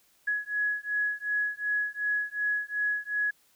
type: beating tone pair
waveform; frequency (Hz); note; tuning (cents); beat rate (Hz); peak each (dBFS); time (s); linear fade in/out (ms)
sine; 1679 / 1681.7; G#6 / G#6; +18 / +21; 2.7; -30; 0.27-3.31; 10
effects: white hiss -65 dBFS RMS until 3.55 s